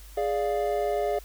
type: chord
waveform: triangle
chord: D diminished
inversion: second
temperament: equal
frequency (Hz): 415.3 / 587.3 / 698.5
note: Ab4 / D5 / F5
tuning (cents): 0 / 0 / 0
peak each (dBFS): -26 / -27 / -27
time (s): 0.17-1.19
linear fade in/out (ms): 5
effects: added 50 Hz sine -44 dBFS peak until 1.24 s + white hiss -52 dBFS RMS until 1.24 s